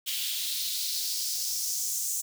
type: noise with high-pass filter sweep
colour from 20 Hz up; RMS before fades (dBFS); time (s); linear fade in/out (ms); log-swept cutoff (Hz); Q
white; -31; 0.06-2.22; 20; 3100 to 7100; 2.9
effects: none